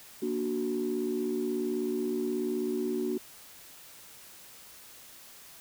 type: chord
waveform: sine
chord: Bb augmented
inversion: none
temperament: equal with one note detuned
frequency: 235 / 293.7 / 370 Hz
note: Bb3 / D4 / F#4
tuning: +14 / 0 / 0 cents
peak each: -33 / -34 / -30 dBFS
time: 0.22-3.18 s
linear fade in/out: 5 ms
effects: tanh soft clip ceiling -21 dBFS + white hiss -51 dBFS RMS until 5.6 s